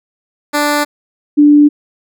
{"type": "tone pair in turn", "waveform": ["10% pulse", "sine"], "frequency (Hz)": [293.7, 293.7], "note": ["D4", "D4"], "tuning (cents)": [0, 0], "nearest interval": "unison", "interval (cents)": 0, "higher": "neither", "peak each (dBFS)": -3, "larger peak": "neither", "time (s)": [[0.53, 0.85], [1.37, 1.69]], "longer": "neither", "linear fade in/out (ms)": 20, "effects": []}